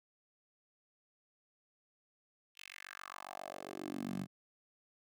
10% pulse tone with high-pass filter sweep, 47.44 Hz, F#1, 44 cents sharp, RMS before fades -45 dBFS, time 2.55-4.27 s, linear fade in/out 50 ms, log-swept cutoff 2900 to 160 Hz, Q 3.2, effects none

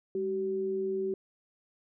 sine tone pair together, 202.4 / 382.1 Hz, G#3 / G4, -44 / -44 cents, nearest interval major seventh, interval 1100 cents, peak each -39 / -29 dBFS, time 0.15-1.14 s, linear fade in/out 2 ms, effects none

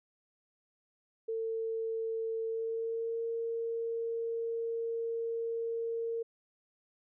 sine tone with pitch glide, 450 to 459.7 Hz, A4 to A#4, +39 to -24 cents, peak -32 dBFS, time 1.28-6.23 s, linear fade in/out 10 ms, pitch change +37 cents, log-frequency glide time 2.48-3.23 s, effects none

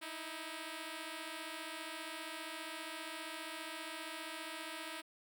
5% pulse beating tone pair, 311.1 / 326.1 Hz, D#4 / E4, 0 / -19 cents, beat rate 15 Hz, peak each -35 / -34 dBFS, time 0.01-5.02 s, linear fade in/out 20 ms, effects none

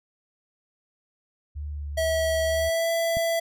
sine tone with vibrato, 73.1 Hz, D2, 7 cents flat, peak -30 dBFS, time 1.55-2.7 s, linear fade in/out 20 ms, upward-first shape triangle, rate 2.1 Hz, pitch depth 24 cents each way
square tone with pitch glide, 647 to 666 Hz, E5 to E5, -32 to +18 cents, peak -23 dBFS, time 1.97-3.4 s, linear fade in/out 10 ms, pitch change +50 cents, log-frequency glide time 2.45-2.91 s
click, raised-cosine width 5 ms, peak -21 dBFS, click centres 3.17 s
effects none

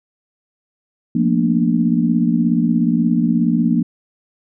sine chord, Bb major seventh, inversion second, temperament equal with one note detuned, 174.61 / 220 / 236.7 / 293.7 Hz, F3 / A3 / Bb3 / D4, 0 / 0 / +27 / 0 cents, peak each -18 / -21 / -16 / -21 dBFS, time 1.15-3.83 s, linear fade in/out 5 ms, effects none

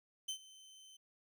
25% pulse tone with ADSR envelope, 3077 Hz, G7, 33 cents flat, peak -33 dBFS, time 0.28-0.97 s, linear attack 10 ms, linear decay 88 ms, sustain -20 dB, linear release 9 ms, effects none

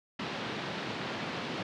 pink band-pass noise, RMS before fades -37 dBFS, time 0.19-1.63 s, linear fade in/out 5 ms, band 130 to 4200 Hz, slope 24 dB/octave, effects none

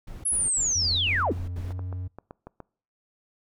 brown noise bursts, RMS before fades -39 dBFS, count 7, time 0.07-1.728 s, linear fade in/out 5 ms, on 170 ms, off 78 ms
sine linear sweep, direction down, 10920 to 150.5 Hz, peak -22 dBFS, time 0.25-1.33 s, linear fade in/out 10 ms
triangle tone with pitch glide, 88.5 to 91.3 Hz, F2 to F#2, +23 to -23 cents, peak -28 dBFS, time 0.75-2.08 s, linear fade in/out 10 ms, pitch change +54 cents, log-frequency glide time 1.64-1.73 s
clicks, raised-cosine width 1 ms, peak -26 dBFS, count 7, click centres 1.707 / 1.793 / 1.927 / 2.186 / 2.309 / 2.47 / 2.603 s
effects noise-tail reverb RT60 0.5 s tail -25 dB re dry

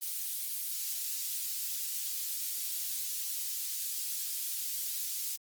white high-pass noise, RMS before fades -36 dBFS, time 0.01-5.37 s, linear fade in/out 20 ms, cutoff 4400 Hz, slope 12 dB/octave, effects Opus 24 kbps

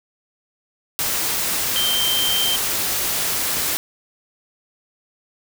sine tone in noise, 3136 Hz, G7, in tune, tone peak -19 dBFS, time 1.76-2.56 s, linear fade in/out 0 ms, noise white, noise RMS -22 dBFS, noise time 0.99-3.77 s, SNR 0 dB, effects none

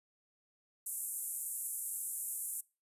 white band-pass noise, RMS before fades -40 dBFS, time 0.86-2.61 s, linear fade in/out 5 ms, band 7900 to 13000 Hz, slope 48 dB/octave, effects noise-tail reverb RT60 0.3 s tail -23 dB re dry + resampled to 32000 Hz

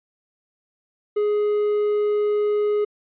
triangle tone, 417.3 Hz, G#4, 8 cents sharp, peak -16 dBFS, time 1.16-2.85 s, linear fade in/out 10 ms, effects resampled to 8000 Hz

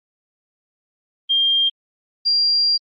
sine tone pair in turn, 3200 / 4764 Hz, G7 / D8, +35 / +24 cents, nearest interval perfect fifth, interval 689 cents, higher second, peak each -14 dBFS, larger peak neither, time 1.29-1.7 / 2.25-2.78 s, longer second, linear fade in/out 20 ms, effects Opus 32 kbps

